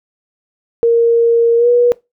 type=tone with pitch glide; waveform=sine; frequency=465.5 to 483.3 Hz; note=A#4 to B4; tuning=-2 to -38 cents; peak=-7 dBFS; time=0.83-1.92 s; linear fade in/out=0 ms; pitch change=+64 cents; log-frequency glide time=1.57-1.68 s; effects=noise-tail reverb RT60 0.2 s tail -21 dB re dry